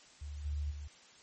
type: tone with level steps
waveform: sine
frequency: 73.42 Hz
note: D2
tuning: in tune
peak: -40 / -33 / -41 dBFS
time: 0.21-0.88 s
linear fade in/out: 10 ms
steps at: 0.44 / 0.7 s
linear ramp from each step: 20 ms
effects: white hiss -59 dBFS RMS until 1.22 s + MP3 32 kbps